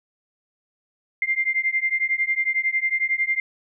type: beating tone pair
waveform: sine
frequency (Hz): 2093 / 2104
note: C7 / C7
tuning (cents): 0 / +9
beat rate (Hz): 11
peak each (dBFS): -23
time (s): 1.22-3.4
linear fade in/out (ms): 2
effects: none